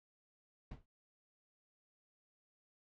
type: noise with exponential decay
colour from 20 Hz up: brown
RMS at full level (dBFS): -41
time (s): 0.71-0.86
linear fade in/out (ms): 5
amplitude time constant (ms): 31
effects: low-pass 4000 Hz 12 dB/octave